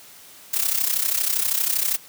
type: noise with amplitude modulation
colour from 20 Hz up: blue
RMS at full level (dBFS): -19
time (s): 0.53-1.97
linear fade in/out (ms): 10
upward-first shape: sine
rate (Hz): 32.6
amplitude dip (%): 75
effects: white hiss -46 dBFS RMS until 2.08 s + high-pass 80 Hz 12 dB/octave